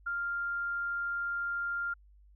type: tone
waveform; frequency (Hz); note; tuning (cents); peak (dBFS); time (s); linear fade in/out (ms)
sine; 1396.9; F6; 0; -31; 0.06-1.94; 10
effects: added 50 Hz sine -56 dBFS peak until 2.35 s